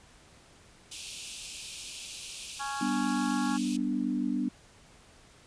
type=high-pass noise; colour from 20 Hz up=pink; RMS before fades=-41 dBFS; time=0.91-3.77 s; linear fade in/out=10 ms; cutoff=2400 Hz; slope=96 dB/octave
type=harmonic tone; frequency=277.2 Hz; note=C#4; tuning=in tune; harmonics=3 / 4 / 5 / 6; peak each=-36 / -38 / -40 / -42 dBFS; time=2.59-3.58 s; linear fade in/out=20 ms
type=chord; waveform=sine; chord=G major; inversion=none; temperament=equal; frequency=196 / 246.9 / 293.7 Hz; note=G3 / B3 / D4; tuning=0 / 0 / 0 cents; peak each=-34 / -30 / -32 dBFS; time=2.81-4.49 s; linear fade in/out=5 ms
effects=pink hiss -57 dBFS RMS until 5.46 s + resampled to 22050 Hz